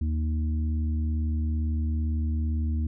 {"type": "harmonic tone", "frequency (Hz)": 77.78, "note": "D#2", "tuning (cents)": 0, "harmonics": [1, 3, 4], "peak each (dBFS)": [-24, -34, -42], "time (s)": [0.01, 2.87], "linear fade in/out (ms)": 5, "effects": []}